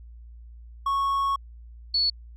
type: tone pair in turn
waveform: triangle / sine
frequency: 1104 / 4416 Hz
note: C#6 / C#8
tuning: -7 / -7 cents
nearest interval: 2 octaves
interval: 2400 cents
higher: second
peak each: -20 dBFS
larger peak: neither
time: 0.86-1.36 / 1.94-2.1 s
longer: first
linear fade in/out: 5 ms
effects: added 58 Hz sine -42 dBFS peak until 2.36 s